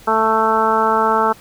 harmonic tone, 221 Hz, A3, 8 cents sharp, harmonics 1 / 2 / 3 / 4 / 5 / 6 / 7, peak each -25 / -20 / -23 / -17 / -21 / -18 / -29 dBFS, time 0.07-1.33 s, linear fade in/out 10 ms, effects pink hiss -44 dBFS RMS until 1.4 s

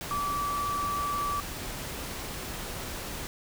sine tone in noise, 1156 Hz, D6, 28 cents flat, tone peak -28 dBFS, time 0.11-1.4 s, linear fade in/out 0 ms, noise pink, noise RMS -37 dBFS, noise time 0.01-3.27 s, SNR +6 dB, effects none

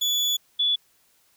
35% pulse / sine tone pair in turn, 3436 / 3436 Hz, A7 / A7, -42 / -42 cents, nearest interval unison, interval 0 cents, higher neither, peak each -19 dBFS, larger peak neither, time 0.01-0.37 / 0.59-0.76 s, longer first, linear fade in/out 10 ms, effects white hiss -63 dBFS RMS until 1.36 s

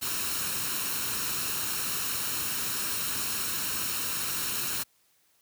white noise with comb filter, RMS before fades -31 dBFS, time 0.01-4.84 s, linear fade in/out 20 ms, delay 0.73 ms, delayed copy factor +0.55, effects white hiss -67 dBFS RMS until 5.41 s + high-pass 60 Hz 12 dB/octave

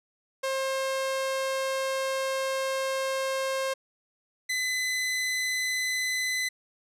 sawtooth tone pair in turn, 533 / 2016 Hz, C5 / B6, +32 / +35 cents, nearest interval octave + major seventh, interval 2303 cents, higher second, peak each -23 dBFS, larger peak neither, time 0.43-3.74 / 4.49-6.49 s, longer first, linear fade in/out 10 ms, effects low-pass 12000 Hz 12 dB/octave

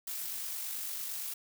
blue noise with amplitude modulation, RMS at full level -37 dBFS, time 0.07-1.34 s, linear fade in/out 5 ms, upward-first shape sine, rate 48.9 Hz, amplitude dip 30%, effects none

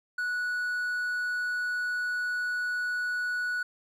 triangle tone, 1471 Hz, F#6, 11 cents flat, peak -26 dBFS, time 0.18-3.63 s, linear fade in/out 5 ms, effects none

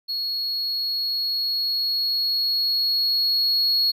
triangle tone with level ramp, 4329 Hz, C#8, 42 cents flat, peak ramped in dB -23 to -16 dBFS, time 0.08-3.92 s, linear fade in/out 20 ms, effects none

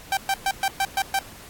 sawtooth tone bursts, 781 Hz, G5, 7 cents flat, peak -16 dBFS, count 7, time 0.12-1.19 s, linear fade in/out 2 ms, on 50 ms, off 120 ms, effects pink hiss -44 dBFS RMS until 1.49 s + AAC 64 kbps

